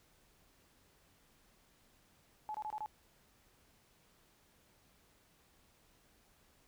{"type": "tone bursts", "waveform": "sine", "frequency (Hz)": 855, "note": "A5", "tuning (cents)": -50, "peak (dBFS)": -38, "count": 5, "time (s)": [2.49, 2.86], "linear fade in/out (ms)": 0, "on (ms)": 54, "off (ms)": 25, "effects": ["pink hiss -69 dBFS RMS until 6.67 s"]}